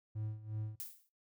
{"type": "tone with tremolo", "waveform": "triangle", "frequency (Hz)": 107.9, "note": "A2", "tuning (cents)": -33, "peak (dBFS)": -34, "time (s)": [0.15, 0.76], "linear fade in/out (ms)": 10, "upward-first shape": "sine", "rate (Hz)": 2.8, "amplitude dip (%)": 80}
{"type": "noise with exponential decay", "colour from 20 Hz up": "violet", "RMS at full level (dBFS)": -40, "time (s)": [0.8, 1.09], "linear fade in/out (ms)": 0, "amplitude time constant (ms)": 63}
{"effects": ["noise-tail reverb RT60 0.2 s tail -18 dB re dry"]}